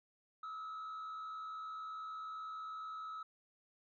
sine tone with frequency modulation, 1291 Hz, E6, 37 cents flat, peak -40 dBFS, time 0.43-3.23 s, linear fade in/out 5 ms, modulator 71.3 Hz, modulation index 0.49, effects tanh soft clip ceiling -42 dBFS

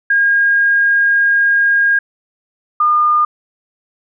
sine tone pair in turn, 1624 / 1213 Hz, G#6 / D#6, -39 / -44 cents, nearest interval perfect fourth, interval 505 cents, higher first, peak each -9 dBFS, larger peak neither, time 0.1-1.99 / 2.8-3.25 s, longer first, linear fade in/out 5 ms, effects none

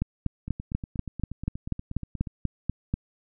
two click trains, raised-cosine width 5 ms, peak -13 / -22 dBFS, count 13 / 16, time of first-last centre 0.02-2.94 / 0.48-2.272 s, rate 4.11 / 8.37 Hz, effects none

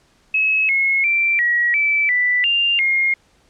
sine tone with pitch steps, 2575 / 2172 / 2350 / 1913 / 2317 / 1978 / 2794 / 2137 Hz, E7 / C#7 / D7 / A#6 / D7 / B6 / F7 / C7, -41 / -36 / +1 / +44 / -24 / +2 / 0 / +36 cents, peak -14 dBFS, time 0.34-3.14 s, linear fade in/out 5 ms, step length 350 ms, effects pink hiss -57 dBFS RMS until 3.49 s + low-pass 8000 Hz 12 dB/octave

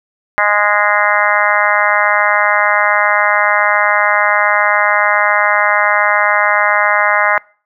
harmonic tone, 207.1 Hz, G#3, 5 cents flat, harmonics 3 / 4 / 5 / 6 / 7 / 8 / 9 / 10, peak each -18 / -18 / -18 / -18 / -18 / -18 / -18 / -18 dBFS, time 0.38-7.38 s, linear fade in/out 0 ms, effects noise-tail reverb RT60 0.4 s tail -24 dB re dry

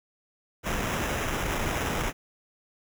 pink noise with sample-and-hold, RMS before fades -29 dBFS, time 0.63-2.13 s, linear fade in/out 50 ms, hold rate 4410 Hz, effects none

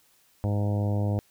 harmonic tone, 102.8 Hz, G#2, 17 cents flat, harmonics 1 / 2 / 3 / 4 / 5 / 6 / 7 / 8 / 9, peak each -24 / -32 / -36 / -41 / -37 / -39 / -42 / -46 / -48 dBFS, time 0.44-1.19 s, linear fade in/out 0 ms, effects white hiss -63 dBFS RMS until 1.3 s

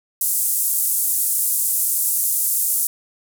pink band-pass noise, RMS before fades -20 dBFS, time 0.21-2.87 s, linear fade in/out 2 ms, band 8900 to 16000 Hz, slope 24 dB/octave, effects none

